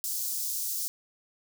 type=high-pass noise; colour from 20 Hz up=white; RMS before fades=-32 dBFS; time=0.04-0.88 s; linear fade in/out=0 ms; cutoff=5000 Hz; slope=24 dB/octave; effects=none